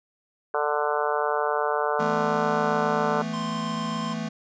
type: harmonic tone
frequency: 148.2 Hz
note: D3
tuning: 16 cents sharp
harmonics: 3 / 4 / 5 / 6 / 7 / 8 / 9 / 10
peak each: -28 / -29 / -30 / -31 / -31 / -32 / -33 / -33 dBFS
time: 0.54-3.22 s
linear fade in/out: 2 ms
type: chord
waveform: square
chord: E suspended fourth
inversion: none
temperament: just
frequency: 164.81 / 219.8 / 247.2 Hz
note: E3 / A3 / B3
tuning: 0 / -2 / +2 cents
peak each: -34 / -31 / -37 dBFS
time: 1.99-4.29 s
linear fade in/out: 10 ms
type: tone with vibrato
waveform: square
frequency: 1046.5 Hz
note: C6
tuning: in tune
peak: -32 dBFS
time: 3.33-4.14 s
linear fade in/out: 10 ms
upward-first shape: sine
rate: 16 Hz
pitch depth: 11 cents each way
effects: resampled to 16000 Hz